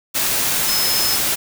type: tone in noise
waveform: sine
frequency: 5170 Hz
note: E8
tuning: 34 cents flat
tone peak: -20 dBFS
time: 0.67-1.17 s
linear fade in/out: 20 ms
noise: white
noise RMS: -19 dBFS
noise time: 0.14-1.36 s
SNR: -4 dB
effects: none